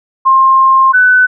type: tone pair in turn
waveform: sine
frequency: 1061 / 1500.5 Hz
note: C6 / F#6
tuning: +24 / +24 cents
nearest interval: tritone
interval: 600 cents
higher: second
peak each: -4 dBFS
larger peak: neither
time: 0.25-0.93 / 0.93-1.27 s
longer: first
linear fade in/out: 20 ms
effects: none